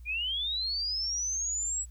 sine linear sweep, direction up, 2366 to 7860 Hz, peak -29 dBFS, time 0.05-1.86 s, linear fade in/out 50 ms, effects added 60 Hz sine -44 dBFS peak until 1.9 s + white hiss -69 dBFS RMS until 1.9 s

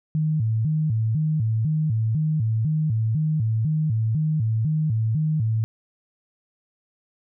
sine tone with vibrato, 131.4 Hz, C3, 8 cents sharp, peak -19 dBFS, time 0.15-5.64 s, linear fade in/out 0 ms, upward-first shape square, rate 2 Hz, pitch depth 290 cents each way, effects none

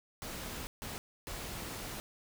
pink noise bursts at uneven times, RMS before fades -42 dBFS, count 3, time 0.22-0.67 / 0.82-0.98 / 1.27-2 s, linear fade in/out 0 ms, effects none

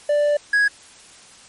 triangle tone pair in turn, 587.3 / 1661.1 Hz, D5 / G#6, 0 / 0 cents, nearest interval octave + tritone, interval 1800 cents, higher second, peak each -13 / -12 dBFS, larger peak second, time 0.09-0.37 / 0.53-0.68 s, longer first, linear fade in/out 5 ms, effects white hiss -46 dBFS RMS until 1.48 s + MP3 48 kbps

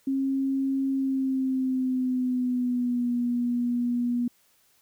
sine tone with pitch glide, 270 to 241.9 Hz, C#4 to B3, -45 to -36 cents, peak -23 dBFS, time 0.07-4.28 s, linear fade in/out 5 ms, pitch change -191 cents, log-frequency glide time 0.9-3.11 s, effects white hiss -64 dBFS RMS until 4.81 s

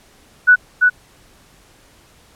sine tone with echo, 1480 Hz, F#6, in tune, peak -5 dBFS, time 0.47-0.56 s, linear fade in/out 20 ms, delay 340 ms, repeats 1, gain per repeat -3 dB, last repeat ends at 0.9 s, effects pink hiss -50 dBFS RMS until 2.35 s + low-pass 12000 Hz 12 dB/octave

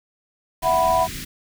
pink band-stop noise, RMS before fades -32 dBFS, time 0.62-1.25 s, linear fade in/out 10 ms, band 330 to 1700 Hz, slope 24 dB/octave
sine chord, E suspended second, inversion none, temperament equal, 659.3 / 740 / 987.8 Hz, E5 / F#5 / B5, 0 / 0 / 0 cents, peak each -20 / -21 / -19 dBFS, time 0.62-1.08 s, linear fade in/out 50 ms
effects none

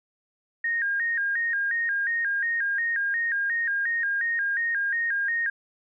sine tone with vibrato, 1732 Hz, A6, 28 cents flat, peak -23 dBFS, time 0.64-5.5 s, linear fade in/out 5 ms, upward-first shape square, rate 2.8 Hz, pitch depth 120 cents each way, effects none

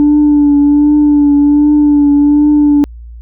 sine tone with vibrato, 292.2 Hz, D4, 9 cents flat, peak -3 dBFS, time 0-2.84 s, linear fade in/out 0 ms, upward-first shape triangle, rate 1.3 Hz, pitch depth 33 cents each way, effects tanh soft clip ceiling -2 dBFS + added 58 Hz sine -27 dBFS peak until 3.21 s

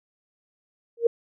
sine tone with exponential growth, 466.2 Hz, A#4, in tune, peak -11 dBFS, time 0.97-1.07 s, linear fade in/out 5 ms, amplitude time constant 20 ms, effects none

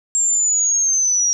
sine linear sweep, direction down, 7459 to 5680 Hz, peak -14 dBFS, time 0.15-1.33 s, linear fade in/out 0 ms, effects none

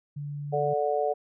sine tone, 145 Hz, D3, 22 cents flat, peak -32 dBFS, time 0.16-0.74 s, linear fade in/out 10 ms
harmonic tone, 146.4 Hz, D3, 5 cents flat, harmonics 3 / 4 / 5, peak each -28 / -28 / -28 dBFS, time 0.52-1.14 s, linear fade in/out 20 ms
effects none

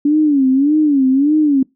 sine tone with vibrato, 283.6 Hz, C#4, 40 cents sharp, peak -9 dBFS, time 0.05-1.63 s, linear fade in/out 5 ms, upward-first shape sine, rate 1.7 Hz, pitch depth 150 cents each way, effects noise-tail reverb RT60 0.2 s tail -24 dB re dry

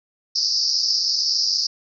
white band-pass noise, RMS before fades -21 dBFS, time 0.35-1.67 s, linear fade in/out 10 ms, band 4700 to 5400 Hz, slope 96 dB/octave, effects none

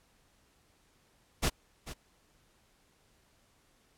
pink noise with echo, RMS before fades -28 dBFS, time 1.42-1.5 s, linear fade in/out 20 ms, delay 440 ms, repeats 1, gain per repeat -14 dB, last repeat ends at 1.94 s, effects pink hiss -68 dBFS RMS until 3.97 s + low-pass 12000 Hz 12 dB/octave

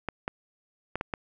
clicks, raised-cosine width 0.5 ms, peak -15 dBFS, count 5, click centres 0.087 / 0.279 / 0.956 / 1.011 / 1.138 s, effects none

